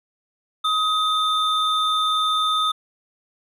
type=tone pair together; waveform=triangle; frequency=1261 / 3578 Hz; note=D#6 / A7; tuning=+23 / +28 cents; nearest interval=octave + tritone; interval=1805 cents; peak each=-18 / -21 dBFS; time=0.64-2.72 s; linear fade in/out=10 ms; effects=none